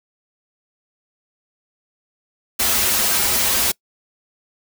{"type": "noise with comb filter", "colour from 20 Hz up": "white", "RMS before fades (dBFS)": -18, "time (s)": [2.59, 3.72], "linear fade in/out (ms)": 10, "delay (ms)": 6.7, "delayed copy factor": -0.8, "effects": ["noise-tail reverb RT60 0.1 s tail -25 dB re dry"]}